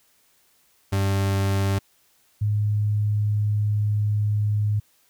40% pulse / sine tone pair in turn, 98 / 104.79 Hz, G2 / G#2, 0 / +16 cents, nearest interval minor second, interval 116 cents, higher second, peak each -19 dBFS, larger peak neither, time 0.92-1.79 / 2.41-4.8 s, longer second, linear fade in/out 10 ms, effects white hiss -62 dBFS RMS until 5.09 s

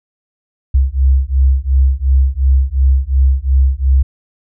sine beating tone pair, 65.41 / 68.21 Hz, C2 / C#2, 0 / -27 cents, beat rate 2.8 Hz, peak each -11 dBFS, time 0.74-4.03 s, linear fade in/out 10 ms, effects tanh soft clip ceiling -1 dBFS

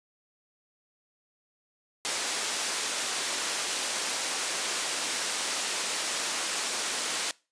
white band-pass noise, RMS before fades -31 dBFS, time 2.05-7.31 s, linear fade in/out 0 ms, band 310 to 8600 Hz, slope 12 dB/octave, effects noise-tail reverb RT60 0.3 s tail -23 dB re dry + resampled to 22050 Hz

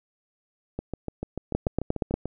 two click trains, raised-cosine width 2 ms, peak -10 / -17 dBFS, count 6 / 11, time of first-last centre 1.55-2.14 / 0.79-2.256 s, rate 8.47 / 6.82 Hz, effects none

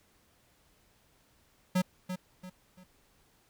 square tone with echo, 183.4 Hz, F#3, 15 cents flat, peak -25 dBFS, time 1.75-1.82 s, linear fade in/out 10 ms, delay 340 ms, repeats 3, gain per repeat -9 dB, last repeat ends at 2.84 s, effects pink hiss -67 dBFS RMS until 3.49 s

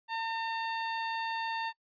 sawtooth tone, 906 Hz, A#5, 50 cents flat, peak -28 dBFS, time 0.08-1.73 s, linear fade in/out 50 ms, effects noise-tail reverb RT60 0.1 s tail -25 dB re dry + resampled to 11025 Hz

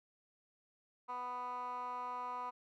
15% pulse tone with band-pass filter, 247.6 Hz, B3, 5 cents sharp, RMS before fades -42 dBFS, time 1.08-2.51 s, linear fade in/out 20 ms, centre 1100 Hz, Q 9.3, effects none

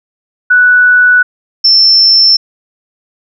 sine tone pair in turn, 1480 / 5351 Hz, F#6 / E8, 0 / +25 cents, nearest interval octave + minor seventh, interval 2225 cents, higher second, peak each -3 dBFS, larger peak neither, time 0.5-1.23 / 1.64-2.37 s, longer neither, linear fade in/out 10 ms, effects none

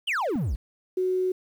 triangle exponential sweep, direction down, 3257 to 46.25 Hz, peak -22 dBFS, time 0.07-0.56 s, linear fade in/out 10 ms
click, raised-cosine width 3 ms, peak -25 dBFS, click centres 0.357 s
sine tone, 370 Hz, F#4, in tune, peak -22 dBFS, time 0.97-1.32 s, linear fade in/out 5 ms
effects 9-bit

